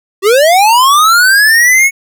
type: linear sweep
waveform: square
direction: up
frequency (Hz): 370 to 2223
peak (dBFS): -5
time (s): 0.22-1.91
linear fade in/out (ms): 50
effects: none